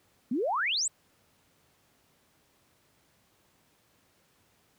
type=exponential sweep; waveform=sine; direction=up; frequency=220 to 8372 Hz; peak=-26 dBFS; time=0.31-0.88 s; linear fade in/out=5 ms; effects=pink hiss -67 dBFS RMS until 4.78 s + high-pass 80 Hz 12 dB/octave